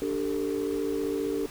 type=chord; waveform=sine; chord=D suspended fourth; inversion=none; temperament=equal with one note detuned; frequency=293.7 / 392 / 447.2 Hz; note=D4 / G4 / A4; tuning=0 / 0 / +28 cents; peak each=-30 dBFS; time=0.02-1.46 s; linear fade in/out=0 ms; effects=tanh soft clip ceiling -20 dBFS + pink hiss -45 dBFS RMS until 1.5 s